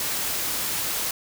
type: noise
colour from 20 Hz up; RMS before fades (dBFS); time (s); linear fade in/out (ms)
white; -27; 0-1.11; 2
effects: none